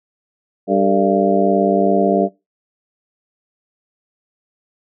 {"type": "harmonic tone with a mistuned harmonic", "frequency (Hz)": 98, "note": "G2", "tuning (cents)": 0, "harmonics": [2, 3, 4, 5, 6, 7], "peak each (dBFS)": [-19, -19, -19, -19, -19, -19], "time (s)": [0.67, 2.29], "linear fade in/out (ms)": 50, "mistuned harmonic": 5, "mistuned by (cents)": -130, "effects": ["noise-tail reverb RT60 0.2 s tail -17 dB re dry"]}